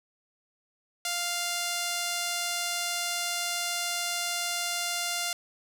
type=tone with band-pass filter; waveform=sawtooth; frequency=698.5 Hz; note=F5; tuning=in tune; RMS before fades=-31 dBFS; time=1.05-5.33 s; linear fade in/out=2 ms; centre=6800 Hz; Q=0.63; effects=none